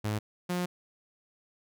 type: tone pair in turn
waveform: sawtooth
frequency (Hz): 106.1 / 178.44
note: G#2 / F3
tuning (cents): +38 / +38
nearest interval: major sixth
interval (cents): 900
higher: second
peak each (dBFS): -25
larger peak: neither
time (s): 0.04-0.19 / 0.49-0.66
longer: second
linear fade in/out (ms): 10
effects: none